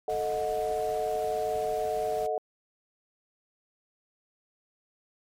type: chord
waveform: sine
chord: D# diminished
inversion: second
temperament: equal with one note detuned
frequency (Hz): 440 / 622.3 / 729.4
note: A4 / D#5 / F#5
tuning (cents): 0 / 0 / -25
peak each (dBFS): -31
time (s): 0.08-2.38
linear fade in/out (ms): 2
type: noise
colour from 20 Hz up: pink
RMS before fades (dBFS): -46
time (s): 0.09-2.27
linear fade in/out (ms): 10
effects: MP3 64 kbps